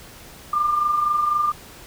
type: tone pair together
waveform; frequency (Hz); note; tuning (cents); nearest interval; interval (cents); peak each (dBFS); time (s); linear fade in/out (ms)
sine; 1176 / 1200; D6 / D6; +2 / +37; unison; 35; -27 / -18; 0.53-1.52; 5
effects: pink hiss -43 dBFS RMS until 1.86 s